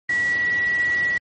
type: tone in noise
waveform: sine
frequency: 1937 Hz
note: B6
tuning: 34 cents flat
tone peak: -18 dBFS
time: 0.09-1.18 s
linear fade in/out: 5 ms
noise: pink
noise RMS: -36 dBFS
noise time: 0.09-1.18 s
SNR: +15 dB
effects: high-pass 80 Hz 12 dB/octave + MP3 32 kbps